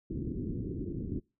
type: low-pass noise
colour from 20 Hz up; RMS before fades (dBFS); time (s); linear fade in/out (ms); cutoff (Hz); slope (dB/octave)
white; -36; 0.1-1.2; 5; 360; 48
effects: noise-tail reverb RT60 0.3 s tail -26 dB re dry